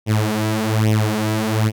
sawtooth tone with flanger, 108.4 Hz, A2, 25 cents flat, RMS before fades -18 dBFS, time 0.06-1.72 s, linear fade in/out 50 ms, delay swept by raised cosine 0.33 to 6.23 ms, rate 1.2 Hz, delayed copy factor +0.85, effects none

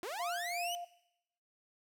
sawtooth linear sweep, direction up, 320 to 3034 Hz, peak -35 dBFS, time 0.03-0.75 s, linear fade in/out 0 ms
sine tone with tremolo, 698.5 Hz, F5, in tune, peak -35 dBFS, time 0.19-0.85 s, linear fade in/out 10 ms, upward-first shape sine, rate 2.8 Hz, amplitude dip 40%
effects noise-tail reverb RT60 0.8 s tail -18 dB re dry

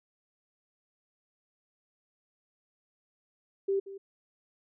sine tone with echo, 392 Hz, G4, in tune, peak -25 dBFS, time 3.68-3.8 s, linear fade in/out 10 ms, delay 180 ms, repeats 1, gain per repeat -15 dB, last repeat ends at 3.98 s, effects none

